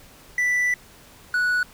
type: tone pair in turn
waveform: triangle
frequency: 1975.5 / 1472.3 Hz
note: B6 / F#6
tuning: 0 / -9 cents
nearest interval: perfect fourth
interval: 509 cents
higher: first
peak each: -17 dBFS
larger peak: neither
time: 0.38-0.74 / 1.34-1.63 s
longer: first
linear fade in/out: 2 ms
effects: pink hiss -49 dBFS RMS until 1.73 s